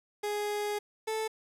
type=tone pair in turn; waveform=30% pulse; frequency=415.3 / 439 Hz; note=G#4 / A4; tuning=0 / -4 cents; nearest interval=minor second; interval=96 cents; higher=second; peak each=-28 dBFS; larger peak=neither; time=0.23-0.79 / 1.07-1.28 s; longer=first; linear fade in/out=10 ms; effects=resampled to 32000 Hz + 9-bit